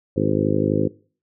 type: harmonic tone with a mistuned harmonic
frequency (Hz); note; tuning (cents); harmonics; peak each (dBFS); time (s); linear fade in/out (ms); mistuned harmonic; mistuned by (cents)
51.91; G#1; 0; 2 / 3 / 4 / 5 / 6 / 7 / 8 / 9 / 10; -27 / -25 / -26 / -25 / -24 / -26 / -26 / -30 / -28; 0.16-0.88; 10; 10; -18
effects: noise-tail reverb RT60 0.4 s tail -21 dB re dry